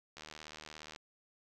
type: click train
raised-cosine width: 0.2 ms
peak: -30 dBFS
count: 62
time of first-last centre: 0.17-0.961 s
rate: 77.1 Hz
effects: none